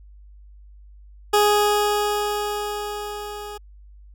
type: tone with level ramp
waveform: 20% pulse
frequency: 415.3 Hz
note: G#4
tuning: in tune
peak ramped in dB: -9 to -28 dBFS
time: 1.33-3.58 s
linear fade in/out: 10 ms
effects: added 50 Hz sine -43 dBFS peak until 4.14 s